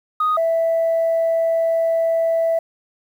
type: tone pair in turn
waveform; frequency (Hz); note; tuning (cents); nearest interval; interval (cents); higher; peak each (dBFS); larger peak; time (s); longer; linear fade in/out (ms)
sine; 1244.5 / 659.3; D#6 / E5; 0 / 0; major seventh; 1100; first; -14; neither; 0.2-0.37 / 0.37-2.59; second; 5
effects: tanh soft clip ceiling -12 dBFS + 8-bit